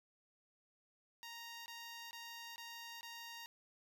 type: tone bursts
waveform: 10% pulse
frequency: 932.3 Hz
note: A#5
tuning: in tune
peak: -40 dBFS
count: 5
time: 1.23-3.46 s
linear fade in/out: 0 ms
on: 430 ms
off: 20 ms
effects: none